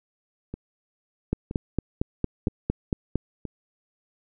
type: two click trains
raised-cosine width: 3 ms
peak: -20 / -10 dBFS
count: 4 / 9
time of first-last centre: 0.54-3.453 / 1.33-3.156 s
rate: 1.03 / 4.38 Hz
effects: none